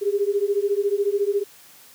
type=beating tone pair; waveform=sine; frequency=397.5 / 411.5 Hz; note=G4 / G#4; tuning=+24 / -16 cents; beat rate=14 Hz; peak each=-22 dBFS; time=0.01-1.44 s; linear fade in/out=20 ms; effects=white hiss -49 dBFS RMS until 1.94 s + high-pass 100 Hz 12 dB/octave